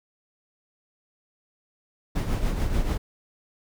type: noise with tremolo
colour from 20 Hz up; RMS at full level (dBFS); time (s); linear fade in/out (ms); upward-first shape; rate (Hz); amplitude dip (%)
brown; -22; 2.15-2.98; 10; triangle; 6.9; 60
effects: none